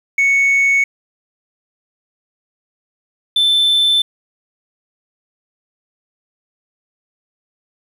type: tone pair in turn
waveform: sine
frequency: 2217 / 3533 Hz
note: C#7 / A7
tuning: 0 / +6 cents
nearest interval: minor sixth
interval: 806 cents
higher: second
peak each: -8 / -8 dBFS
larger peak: neither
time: 0.18-0.84 / 3.36-4.02 s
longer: neither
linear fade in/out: 5 ms
effects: tanh soft clip ceiling -9 dBFS + 7-bit